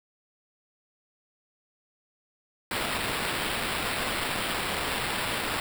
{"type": "noise with sample-and-hold", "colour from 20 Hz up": "blue", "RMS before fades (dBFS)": -30, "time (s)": [2.71, 5.6], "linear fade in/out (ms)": 2, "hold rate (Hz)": 6300, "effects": []}